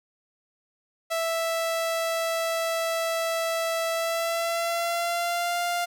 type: tone with pitch glide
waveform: sawtooth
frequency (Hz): 659.3 to 698.5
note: E5 to F5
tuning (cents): 0 to 0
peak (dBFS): -21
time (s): 1.1-5.86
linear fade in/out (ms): 20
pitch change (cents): +100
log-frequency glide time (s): 3.92-5.59
effects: none